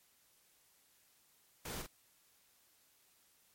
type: noise with echo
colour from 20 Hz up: pink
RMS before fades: -44 dBFS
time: 1.65-1.82 s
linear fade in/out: 5 ms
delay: 45 ms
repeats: 1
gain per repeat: -5 dB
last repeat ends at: 1.865 s
effects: white hiss -70 dBFS RMS until 3.54 s + MP3 64 kbps